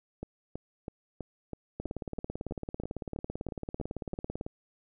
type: two click trains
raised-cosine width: 2 ms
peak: -24 / -22 dBFS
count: 14 / 48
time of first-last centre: 0.23-4.465 / 1.8-4.411 s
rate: 3.07 / 18 Hz
effects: none